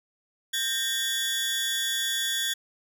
sawtooth tone cluster, 1582 / 1840 / 3406 Hz, G6 / A#6 / G#7, +15 / -23 / +43 cents, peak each -31 / -30 / -24 dBFS, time 0.53-2.54 s, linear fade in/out 10 ms, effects none

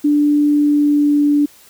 sine tone with pitch glide, 293.7 to 291.5 Hz, D4 to D4, 0 to -13 cents, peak -10 dBFS, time 0.04-1.46 s, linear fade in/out 10 ms, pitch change -13 cents, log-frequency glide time 0.52-1.25 s, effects white hiss -46 dBFS RMS until 1.69 s

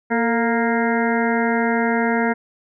harmonic tone with a mistuned harmonic, 233.1 Hz, A#3, in tune, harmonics 1 / 2 / 3 / 4 / 6 / 7 / 8 / 9, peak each -20 / -23 / -25 / -26 / -28 / -28 / -29 / -30 dBFS, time 0.1-2.34 s, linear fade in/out 20 ms, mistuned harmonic 2, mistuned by -47 cents, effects none

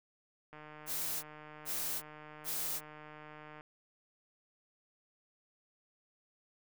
click train, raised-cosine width 0.5 ms, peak -36 dBFS, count 469, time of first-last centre 0.53-3.609 s, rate 152 Hz
blue noise bursts, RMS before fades -37 dBFS, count 3, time 0.86-2.81 s, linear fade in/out 50 ms, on 370 ms, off 420 ms
effects none

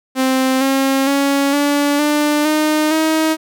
sawtooth tone with pitch steps, 261.6 / 270 / 278.8 / 287.8 / 297 / 306.6 / 316.5 Hz, C4 / C#4 / C#4 / D4 / D4 / D#4 / D#4, 0 / -45 / +10 / -35 / +20 / -25 / +30 cents, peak -9 dBFS, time 0.15-3.37 s, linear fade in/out 50 ms, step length 460 ms, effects none

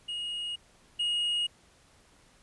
triangle tone pair in turn, 2875 / 2875 Hz, F7 / F7, +50 / +50 cents, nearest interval unison, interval 0 cents, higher neither, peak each -31 / -25 dBFS, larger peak second, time 0.08-0.56 / 0.99-1.47 s, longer neither, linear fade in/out 10 ms, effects pink hiss -61 dBFS RMS until 2.42 s + resampled to 24000 Hz

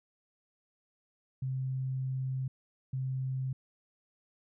sine tone bursts at uneven times, 131.2 Hz, C3, 5 cents sharp, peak -31 dBFS, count 2, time 1.42-2.48 / 2.93-3.53 s, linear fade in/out 5 ms, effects none

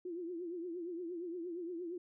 sine tone with vibrato, 346.3 Hz, F4, 15 cents flat, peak -39 dBFS, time 0.05-1.98 s, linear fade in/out 5 ms, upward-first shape triangle, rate 8.6 Hz, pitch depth 120 cents each way, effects none

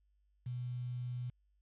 sine tone with quantisation, 123.47 Hz, B2, in tune, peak -37 dBFS, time 0.46-1.3 s, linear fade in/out 5 ms, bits 10, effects added 50 Hz sine -70 dBFS peak until 1.61 s + resampled to 8000 Hz

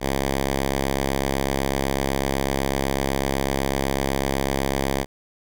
5% pulse tone, 68 Hz, C#2, 33 cents flat, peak -10 dBFS, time 0-5.06 s, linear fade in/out 50 ms, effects none

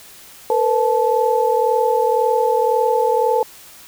sine tone cluster, 458.1 / 500 / 871 Hz, A#4 / B4 / A5, -30 / +21 / -18 cents, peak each -18 dBFS, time 0.5-3.43 s, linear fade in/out 2 ms, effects white hiss -42 dBFS RMS until 3.87 s

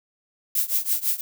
violet noise with tremolo, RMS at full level -20 dBFS, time 0.55-1.21 s, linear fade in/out 2 ms, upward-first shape triangle, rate 6 Hz, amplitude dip 95%, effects none

